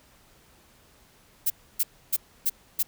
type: noise bursts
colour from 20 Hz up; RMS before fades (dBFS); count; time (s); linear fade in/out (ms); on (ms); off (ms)
violet; -23; 5; 1.46-2.83; 10; 42; 290
effects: pink hiss -58 dBFS RMS until 2.87 s